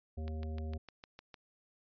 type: harmonic tone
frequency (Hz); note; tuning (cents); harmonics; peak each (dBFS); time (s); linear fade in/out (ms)
78.3; D#2; +11; 1 / 3 / 5 / 7 / 9; -37 / -47 / -51 / -54 / -56; 0.17-0.78; 10
type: click train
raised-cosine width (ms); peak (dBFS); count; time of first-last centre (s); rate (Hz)
0.2; -31; 8; 0.28-1.342; 6.59
effects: resampled to 11025 Hz